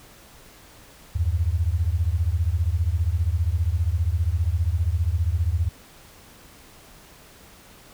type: beating tone pair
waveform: sine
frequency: 77.78 / 92.78 Hz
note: D#2 / F#2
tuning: 0 / +5 cents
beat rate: 15 Hz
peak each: -22 / -23 dBFS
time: 1.15-5.69 s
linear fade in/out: 10 ms
effects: pink hiss -49 dBFS RMS until 7.93 s